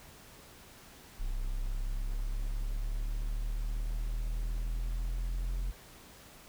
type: exponential sweep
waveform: triangle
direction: up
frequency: 32 to 43.77 Hz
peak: -29 dBFS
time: 1.19-5.72 s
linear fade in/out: 20 ms
effects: pink hiss -54 dBFS RMS until 6.48 s